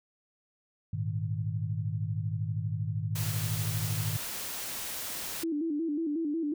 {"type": "chord", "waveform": "sine", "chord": "Ab suspended second", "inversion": "none", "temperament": "equal", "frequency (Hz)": [103.83, 116.54, 155.56], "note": ["Ab2", "Bb2", "Eb3"], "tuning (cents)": [0, 0, 0], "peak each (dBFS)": [-32, -35, -35], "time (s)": [0.93, 4.17], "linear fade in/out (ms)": 5}
{"type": "noise", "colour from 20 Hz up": "white", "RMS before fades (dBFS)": -37, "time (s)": [3.15, 5.44], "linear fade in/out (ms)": 10}
{"type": "tone with vibrato", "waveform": "sine", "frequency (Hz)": 311.1, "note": "D#4", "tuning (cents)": 0, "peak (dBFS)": -28, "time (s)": [5.43, 6.54], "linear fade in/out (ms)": 5, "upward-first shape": "square", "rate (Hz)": 5.5, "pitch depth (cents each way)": 100}
{"effects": []}